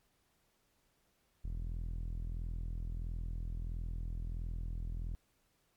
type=tone with low-pass filter; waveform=sawtooth; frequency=41.5 Hz; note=E1; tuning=12 cents sharp; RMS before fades=-39 dBFS; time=1.44-5.15 s; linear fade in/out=0 ms; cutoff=150 Hz; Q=0.54; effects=pink hiss -75 dBFS RMS until 5.76 s + MP3 96 kbps